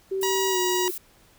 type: tone with pitch glide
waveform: sine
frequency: 384.6 to 364.3 Hz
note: G4 to F#4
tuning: -33 to -27 cents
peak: -24 dBFS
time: 0.11-0.91 s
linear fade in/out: 10 ms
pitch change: -94 cents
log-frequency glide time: 0.5-0.59 s
type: noise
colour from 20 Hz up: violet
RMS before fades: -34 dBFS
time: 0.21-0.98 s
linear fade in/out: 5 ms
type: harmonic tone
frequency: 958 Hz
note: A#5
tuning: 47 cents sharp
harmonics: 1 / 2 / 3 / 4 / 5 / 6 / 7 / 8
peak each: -28 / -33 / -33 / -35 / -38 / -34 / -37 / -35 dBFS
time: 0.23-0.88 s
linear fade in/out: 0 ms
effects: pink hiss -57 dBFS RMS until 1.38 s